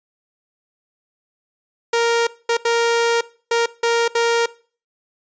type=tone bursts at uneven times; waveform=sawtooth; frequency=466.2 Hz; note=A#4; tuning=in tune; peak=-11 dBFS; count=6; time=1.93-2.27 / 2.49-2.57 / 2.65-3.21 / 3.51-3.66 / 3.83-4.08 / 4.15-4.46 s; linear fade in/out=5 ms; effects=noise-tail reverb RT60 0.4 s tail -20 dB re dry + resampled to 16000 Hz